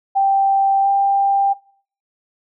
sine tone with pitch glide, 784 to 792.2 Hz, G5 to G5, 0 to +18 cents, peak -12 dBFS, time 0.15-1.54 s, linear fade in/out 20 ms, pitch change +18 cents, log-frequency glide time 0.82-0.87 s, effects noise-tail reverb RT60 0.5 s tail -21 dB re dry

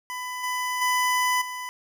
25% pulse tone with level steps, 999 Hz, B5, 20 cents sharp, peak -27 / -22 / -17 / -28 dBFS, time 0.1-1.69 s, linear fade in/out 0 ms, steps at 0.43 / 0.81 / 1.41 s, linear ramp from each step 10 ms, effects none

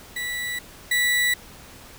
35% pulse tone pair in turn, 1960 / 1960 Hz, B6 / B6, -14 / -14 cents, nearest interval unison, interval 0 cents, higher neither, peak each -25 / -17 dBFS, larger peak second, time 0.16-0.59 / 0.91-1.34 s, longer neither, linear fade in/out 5 ms, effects pink hiss -45 dBFS RMS until 1.98 s

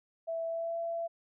sine tone with pitch glide, 660 to 671.9 Hz, E5 to E5, +2 to +33 cents, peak -32 dBFS, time 0.27-1.08 s, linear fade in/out 20 ms, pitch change +31 cents, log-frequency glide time 0.46-0.78 s, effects none

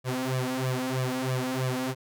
sawtooth tone with flanger, 128.9 Hz, C3, 26 cents flat, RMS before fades -29 dBFS, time 0.04-1.95 s, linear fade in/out 50 ms, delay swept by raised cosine 1.7 to 4.2 ms, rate 3.1 Hz, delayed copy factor +0.95, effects none

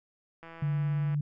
click train, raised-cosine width 0.5 ms, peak -32 dBFS, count 119, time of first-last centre 0.43-1.145 s, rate 165 Hz
sine tone, 146.83 Hz, D3, in tune, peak -26 dBFS, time 0.62-1.21 s, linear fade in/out 5 ms
effects none

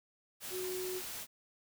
sine tone in noise, 368.8 Hz, F#4, 6 cents flat, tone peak -37 dBFS, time 0.5-1.02 s, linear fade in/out 50 ms, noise white, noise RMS -43 dBFS, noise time 0.4-1.27 s, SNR +3 dB, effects none

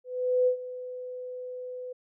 sine tone with ADSR envelope, 502 Hz, B4, 28 cents sharp, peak -19 dBFS, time 0.04-1.93 s, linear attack 430 ms, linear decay 94 ms, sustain -16 dB, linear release 9 ms, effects none

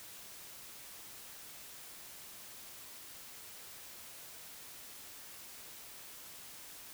silence, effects white hiss -51 dBFS RMS until 6.93 s

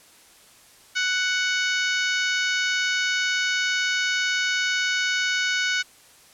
harmonic tone, 742 Hz, F#5, 5 cents sharp, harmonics 2 / 3 / 4 / 5 / 6 / 7 / 8 / 9, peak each -24 / -28 / -30 / -32 / -34 / -35 / -36 / -37 dBFS, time 0.95-5.83 s, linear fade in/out 20 ms, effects white hiss -52 dBFS RMS until 6.33 s + low-pass 11000 Hz 12 dB/octave

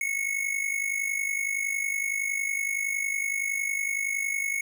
square tone with amplitude modulation, 2197 Hz, C#7, 16 cents flat, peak -24 dBFS, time 0.01-4.61 s, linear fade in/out 2 ms, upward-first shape sine, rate 50.8 Hz, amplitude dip 70%, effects none

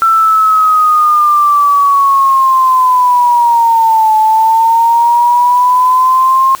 sine linear two-way sweep, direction down then up, 1341 to 866 to 1068 Hz, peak -5 dBFS, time 0.02-6.55 s, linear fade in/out 0 ms, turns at 4.16 s, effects white hiss -33 dBFS RMS until 6.6 s

